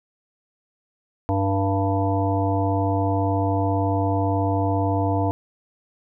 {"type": "harmonic tone with a mistuned harmonic", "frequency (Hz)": 98.1, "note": "G2", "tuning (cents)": 2, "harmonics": [1, 3, 5, 7, 9, 10], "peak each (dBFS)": [-22, -25, -29, -26, -29, -34], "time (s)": [1.29, 5.31], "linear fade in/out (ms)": 0, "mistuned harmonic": 5, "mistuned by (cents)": -34, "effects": []}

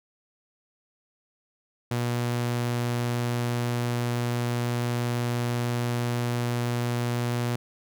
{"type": "tone", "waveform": "sawtooth", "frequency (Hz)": 120.4, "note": "B2", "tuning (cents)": -44, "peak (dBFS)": -21, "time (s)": [1.91, 7.56], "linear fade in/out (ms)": 5, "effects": []}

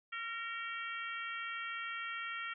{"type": "harmonic tone with a mistuned harmonic", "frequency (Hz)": 457.3, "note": "A#4", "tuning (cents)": -33, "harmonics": [3, 4, 5, 6, 7], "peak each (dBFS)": [-42, -44, -46, -48, -49], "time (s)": [0.12, 2.54], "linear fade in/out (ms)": 10, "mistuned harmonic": 4, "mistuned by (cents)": 35, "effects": []}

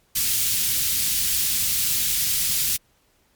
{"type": "band-stop noise", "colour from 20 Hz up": "white", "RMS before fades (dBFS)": -22, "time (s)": [0.15, 2.77], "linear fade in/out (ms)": 10, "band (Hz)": [160, 2900], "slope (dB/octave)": 12, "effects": ["pink hiss -63 dBFS RMS until 3.35 s", "MP3 96 kbps"]}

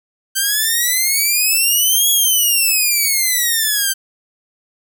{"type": "exponential two-way sweep", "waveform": "5% pulse", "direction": "up then down", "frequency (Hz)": [1552, 3359, 1552], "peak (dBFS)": -4, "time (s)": [0.35, 3.94], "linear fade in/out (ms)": 20, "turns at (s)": 2.1, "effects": []}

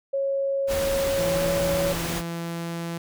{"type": "tone with pitch glide", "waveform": "sine", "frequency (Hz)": [549, 558.6], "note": ["C#5", "C#5"], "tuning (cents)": [-17, 13], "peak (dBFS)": -22, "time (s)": [0.13, 1.93], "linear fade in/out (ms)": 10, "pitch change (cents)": 30, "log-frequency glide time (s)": [1.22, 1.45]}
{"type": "noise", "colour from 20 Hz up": "pink", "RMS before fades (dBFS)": -30, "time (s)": [0.67, 2.23], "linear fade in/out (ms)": 50}
{"type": "tone", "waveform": "sawtooth", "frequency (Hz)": 168.7, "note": "E3", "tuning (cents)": 40, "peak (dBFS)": -25, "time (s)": [1.18, 2.98], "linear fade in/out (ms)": 5}
{"effects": []}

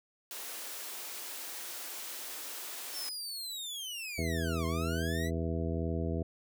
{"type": "high-pass noise", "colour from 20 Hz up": "white", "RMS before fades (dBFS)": -42, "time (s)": [0.31, 3.09], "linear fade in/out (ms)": 0, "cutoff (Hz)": 280, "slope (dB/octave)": 24}
{"type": "linear two-way sweep", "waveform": "sawtooth", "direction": "down then up", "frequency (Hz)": [5470, 1039, 2022], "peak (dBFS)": -35, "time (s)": [2.92, 5.31], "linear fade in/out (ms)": 50, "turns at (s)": 4.66}
{"type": "harmonic tone", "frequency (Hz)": 82.4, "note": "E2", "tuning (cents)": 0, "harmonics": [1, 2, 3, 4, 5, 6, 8], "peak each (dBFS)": [-34, -37, -39, -40, -41, -42, -43], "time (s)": [4.18, 6.23], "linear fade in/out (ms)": 5}
{"effects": []}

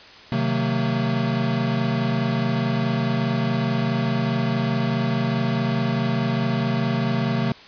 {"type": "chord", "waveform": "square", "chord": "C half-diminished seventh", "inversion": "none", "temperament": "equal with one note detuned", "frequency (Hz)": [130.81, 155.56, 185, 227.8], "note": ["C3", "Eb3", "Gb3", "Bb3"], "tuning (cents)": [0, 0, 0, -40], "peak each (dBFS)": [-25, -29, -29, -25], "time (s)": [0.32, 7.52], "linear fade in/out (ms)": 2, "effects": ["white hiss -44 dBFS RMS until 7.67 s", "resampled to 11025 Hz"]}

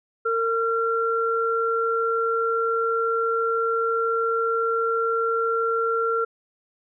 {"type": "tone pair together", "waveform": "sine", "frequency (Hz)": [456.8, 1369], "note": ["A#4", "F6"], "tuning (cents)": [-35, -35], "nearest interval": "octave + perfect fifth", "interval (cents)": 1900, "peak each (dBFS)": -23, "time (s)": [0.25, 6.25], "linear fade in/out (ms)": 10, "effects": []}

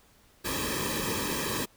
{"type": "noise with comb filter", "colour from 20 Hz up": "pink", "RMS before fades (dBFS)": -31, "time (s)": [0.44, 1.66], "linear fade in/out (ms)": 20, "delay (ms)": 1.4, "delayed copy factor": -0.95, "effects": ["pink hiss -61 dBFS RMS until 1.76 s"]}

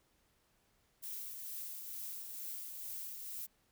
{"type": "noise with tremolo", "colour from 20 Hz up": "violet", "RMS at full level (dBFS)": -43, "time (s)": [1.02, 3.47], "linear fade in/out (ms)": 20, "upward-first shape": "triangle", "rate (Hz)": 2.2, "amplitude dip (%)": 40, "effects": ["pink hiss -74 dBFS RMS until 3.71 s"]}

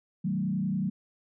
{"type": "tone with frequency modulation", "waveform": "sine", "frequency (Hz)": 189.7, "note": "F#3", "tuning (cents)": 43, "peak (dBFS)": -26, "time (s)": [0.24, 0.9], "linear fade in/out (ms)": 10, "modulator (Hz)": 30.8, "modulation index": 1.1, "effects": []}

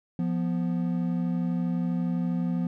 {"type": "tone pair together", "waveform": "triangle", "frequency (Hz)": [174.58, 246.9], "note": ["F3", "B3"], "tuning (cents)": [0, 0], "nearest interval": "tritone", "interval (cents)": 600, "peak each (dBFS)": [-24, -28], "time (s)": [0.19, 2.67], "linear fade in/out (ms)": 2, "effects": []}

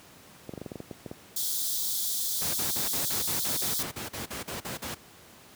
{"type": "clicks", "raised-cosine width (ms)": 2, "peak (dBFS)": -23, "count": 11, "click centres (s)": [0.493, 0.537, 0.577, 0.616, 0.662, 0.718, 0.757, 0.803, 0.912, 1.062, 1.114]}
{"type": "high-pass noise", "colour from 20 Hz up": "white", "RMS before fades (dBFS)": -30, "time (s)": [1.36, 3.83], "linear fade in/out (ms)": 5, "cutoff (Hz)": 3300, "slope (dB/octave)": 96}
{"type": "noise bursts", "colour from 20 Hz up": "pink", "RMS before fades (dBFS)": -35, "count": 15, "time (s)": [2.41, 4.948], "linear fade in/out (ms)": 10, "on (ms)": 130, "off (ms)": 42}
{"effects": ["pink hiss -52 dBFS RMS until 5.55 s", "high-pass 100 Hz 12 dB/octave"]}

